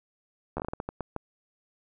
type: slowing click train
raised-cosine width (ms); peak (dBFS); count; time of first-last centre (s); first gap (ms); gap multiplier
1; -18; 11; 0.57-1.163; 12; 1.33
effects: none